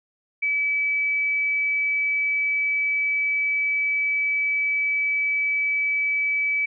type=tone; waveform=sine; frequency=2295 Hz; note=D7; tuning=40 cents flat; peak=-20 dBFS; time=0.42-6.66 s; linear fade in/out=10 ms; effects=none